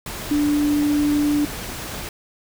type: tone in noise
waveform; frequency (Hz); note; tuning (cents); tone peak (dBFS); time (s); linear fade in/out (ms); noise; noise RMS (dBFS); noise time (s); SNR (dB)
sine; 293.7; D4; 0; -16; 0.31-1.45; 2; pink; -31; 0.06-2.09; +12
effects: none